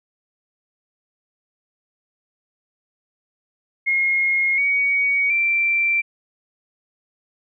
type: tone with pitch steps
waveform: sine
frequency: 2150 / 2248 / 2350 Hz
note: C7 / C#7 / D7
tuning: +47 / +24 / +1 cents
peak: -16 dBFS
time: 3.86-6.02 s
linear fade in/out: 20 ms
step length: 720 ms
effects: none